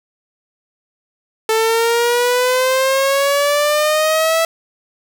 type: exponential sweep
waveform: sawtooth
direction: up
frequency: 440 to 659.3 Hz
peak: -9 dBFS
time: 1.49-4.45 s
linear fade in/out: 2 ms
effects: none